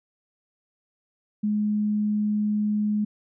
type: tone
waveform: sine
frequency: 210 Hz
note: G#3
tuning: 19 cents sharp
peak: -21 dBFS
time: 1.43-3.05 s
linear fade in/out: 10 ms
effects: none